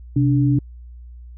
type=tone pair together; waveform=sine; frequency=129.6 / 290.4 Hz; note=C3 / D4; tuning=-16 / -19 cents; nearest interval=octave + major second; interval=1397 cents; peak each=-15 / -18 dBFS; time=0.16-0.59 s; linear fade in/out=5 ms; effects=added 60 Hz sine -36 dBFS peak until 1.37 s